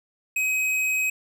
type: tone with tanh clipping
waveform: triangle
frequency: 2532 Hz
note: D#7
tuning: 30 cents sharp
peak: -23 dBFS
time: 0.36-1.1 s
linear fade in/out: 5 ms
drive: 18 dB
effects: none